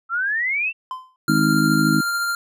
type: exponential sweep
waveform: sine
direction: up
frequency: 1318.5 to 2739 Hz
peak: -19 dBFS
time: 0.09-0.73 s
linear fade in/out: 50 ms
type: tone with exponential decay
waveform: triangle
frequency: 1029 Hz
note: C6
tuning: 29 cents flat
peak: -21 dBFS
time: 0.91-1.16 s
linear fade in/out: 1 ms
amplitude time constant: 54 ms
type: harmonic tone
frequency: 52.5 Hz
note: G#1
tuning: 19 cents sharp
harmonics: 3 / 4 / 5 / 6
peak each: -21 / -21 / -21 / -21 dBFS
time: 1.28-2.01 s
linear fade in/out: 10 ms
type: tone with tremolo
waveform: square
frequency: 1393 Hz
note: F6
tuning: 5 cents flat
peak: -20 dBFS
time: 1.28-2.35 s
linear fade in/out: 2 ms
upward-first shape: triangle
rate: 14 Hz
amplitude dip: 25%
effects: none